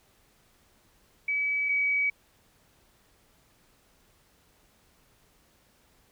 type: tone pair in turn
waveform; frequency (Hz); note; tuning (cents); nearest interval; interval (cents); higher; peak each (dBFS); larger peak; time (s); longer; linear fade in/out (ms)
sine; 2286 / 2273; D7 / C#7; -47 / +43; unison; 10; first; -25 / -23; second; 1.28-1.69 / 1.69-2.1; neither; 5
effects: pink hiss -64 dBFS RMS until 6.11 s